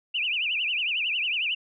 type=tone with vibrato; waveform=sine; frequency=2681 Hz; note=E7; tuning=29 cents sharp; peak=-24 dBFS; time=0.14-1.55 s; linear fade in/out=10 ms; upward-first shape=triangle; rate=11 Hz; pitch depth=240 cents each way; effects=none